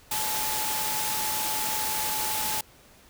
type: tone in noise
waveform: sine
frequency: 863 Hz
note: A5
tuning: 34 cents flat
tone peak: -33 dBFS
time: 0.11-2.61 s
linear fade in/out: 5 ms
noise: white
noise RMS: -29 dBFS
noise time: 0.11-2.61 s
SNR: -7 dB
effects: pink hiss -55 dBFS RMS until 3.09 s